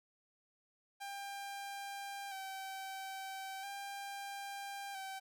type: tone with vibrato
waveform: sawtooth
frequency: 784 Hz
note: G5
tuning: in tune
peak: -39 dBFS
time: 1-5.2 s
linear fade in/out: 20 ms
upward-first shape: square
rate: 0.38 Hz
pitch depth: 28 cents each way
effects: none